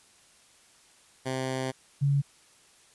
10% pulse / sine tone pair in turn, 130.81 / 140.77 Hz, C3 / C#3, 0 / +27 cents, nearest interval minor second, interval 127 cents, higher second, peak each -21 dBFS, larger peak neither, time 1.25-1.72 / 2.01-2.22 s, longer first, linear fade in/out 20 ms, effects white hiss -59 dBFS RMS until 2.94 s + resampled to 24000 Hz

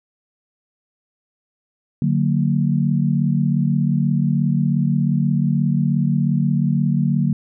sine chord, D augmented, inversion none, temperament just, 146.83 / 183.54 / 229.4 Hz, D3 / F#3 / A#3, 0 / -14 / -28 cents, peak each -18 / -20 / -21 dBFS, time 2.02-7.33 s, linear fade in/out 2 ms, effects none

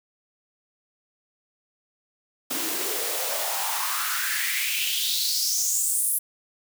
white noise with high-pass filter sweep, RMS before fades -26 dBFS, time 2.5-6.19 s, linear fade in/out 10 ms, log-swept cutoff 260 to 11000 Hz, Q 4.6, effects none

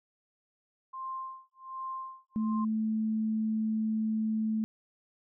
sine tone with tremolo, 1052 Hz, C6, 9 cents sharp, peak -34 dBFS, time 0.93-2.65 s, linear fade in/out 10 ms, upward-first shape sine, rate 1.3 Hz, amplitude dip 100%
sine tone, 218.8 Hz, A3, 9 cents flat, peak -27 dBFS, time 2.36-4.64 s, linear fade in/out 0 ms
effects none

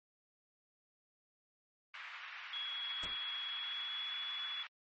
white band-pass noise, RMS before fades -49 dBFS, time 1.94-4.67 s, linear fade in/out 2 ms, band 1100 to 2700 Hz, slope 24 dB/octave
sine tone with pitch glide, 3342 to 3396 Hz, G#7 to G#7, +10 to +38 cents, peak -39 dBFS, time 2.53-4.63 s, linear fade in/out 2 ms, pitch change +28 cents, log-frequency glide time 3.46-4.21 s
pink noise with exponential decay, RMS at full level -43 dBFS, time 3.03-3.23 s, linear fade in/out 2 ms, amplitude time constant 43 ms
effects MP3 32 kbps

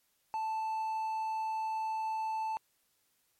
triangle tone, 880 Hz, A5, in tune, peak -30 dBFS, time 0.34-2.57 s, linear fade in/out 0 ms, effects white hiss -74 dBFS RMS until 3.39 s + MP3 64 kbps

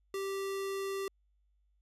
square tone, 390.8 Hz, G4, 5 cents flat, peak -35 dBFS, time 0.14-1.08 s, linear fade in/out 2 ms, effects added 50 Hz sine -69 dBFS peak until 1.81 s + resampled to 32000 Hz

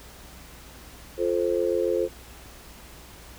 sine chord, F major, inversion none, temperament just, 349.2 / 436.5 / 523.8 Hz, F4 / A4 / C5, 0 / -14 / +2 cents, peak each -26 dBFS, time 1.17-2.09 s, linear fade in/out 50 ms, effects added 60 Hz sine -49 dBFS peak until 3.38 s + pink hiss -47 dBFS RMS until 3.38 s

